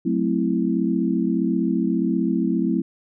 sine chord, F# half-diminished seventh, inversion none, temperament equal, 185 / 220 / 261.6 / 329.6 Hz, F#3 / A3 / C4 / E4, 0 / 0 / 0 / 0 cents, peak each -24 dBFS, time 0.05-2.82 s, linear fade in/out 10 ms, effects none

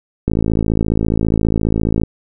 click train, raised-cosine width 3 ms, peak -3 dBFS, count 97, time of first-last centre 0.28-2.035 s, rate 54.7 Hz, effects none

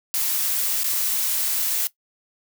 blue noise with dropouts, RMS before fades -23 dBFS, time 0.14-1.87 s, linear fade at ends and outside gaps 0 ms, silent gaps 0.834-0.843 s, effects noise-tail reverb RT60 0.1 s tail -17 dB re dry

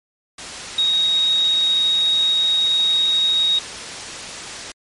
sine tone in noise, 3769 Hz, A#7, 18 cents sharp, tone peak -14 dBFS, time 0.78-3.59 s, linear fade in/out 5 ms, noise white, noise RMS -30 dBFS, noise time 0.38-4.72 s, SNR +13 dB, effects low-pass 7000 Hz 12 dB/octave + MP3 48 kbps

